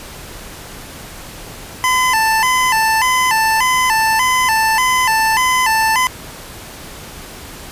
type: tone with vibrato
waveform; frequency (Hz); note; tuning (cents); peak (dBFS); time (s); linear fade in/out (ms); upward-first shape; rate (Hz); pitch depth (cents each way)
25% pulse; 948; A#5; +29; -8; 1.84-6.07; 0; square; 1.7; 120
effects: pink hiss -33 dBFS RMS until 7.71 s + resampled to 32000 Hz